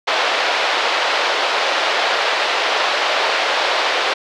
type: band-pass noise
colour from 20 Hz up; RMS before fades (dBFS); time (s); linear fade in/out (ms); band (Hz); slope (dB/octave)
pink; -18; 0.07-4.14; 10; 510 to 4400; 24
effects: none